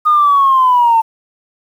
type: linear sweep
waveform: sine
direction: down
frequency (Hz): 1235 to 890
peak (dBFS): -6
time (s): 0.05-1.02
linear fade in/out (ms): 20
effects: tanh soft clip ceiling -2 dBFS + 7-bit